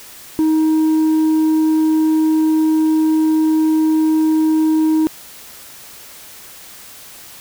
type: tone with tanh clipping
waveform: sine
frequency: 314.5 Hz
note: D#4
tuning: 19 cents sharp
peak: -12 dBFS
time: 0.39-5.07 s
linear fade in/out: 0 ms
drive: 3 dB
effects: white hiss -38 dBFS RMS until 7.4 s